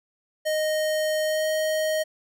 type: tone with pitch glide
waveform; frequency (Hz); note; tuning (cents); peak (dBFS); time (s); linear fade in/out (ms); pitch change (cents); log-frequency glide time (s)
square; 620 to 625; D#5 to D#5; -6 to +8; -23; 0.45-2.04; 20; +14; 1.24-1.47
effects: none